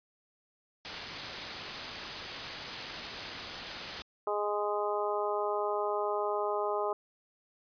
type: noise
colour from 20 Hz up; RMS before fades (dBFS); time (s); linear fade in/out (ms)
white; -37; 0.85-4.02; 0
type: harmonic tone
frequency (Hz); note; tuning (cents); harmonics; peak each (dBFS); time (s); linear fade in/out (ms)
207.2; G#3; -4; 2 / 3 / 4 / 5 / 6; -33 / -35 / -36 / -37 / -38; 4.27-6.93; 2
effects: resampled to 11025 Hz